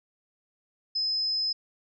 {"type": "tone", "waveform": "sine", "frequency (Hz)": 5100, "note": "D#8", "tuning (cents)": 42, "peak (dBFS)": -25, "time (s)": [0.95, 1.53], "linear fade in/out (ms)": 10, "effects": []}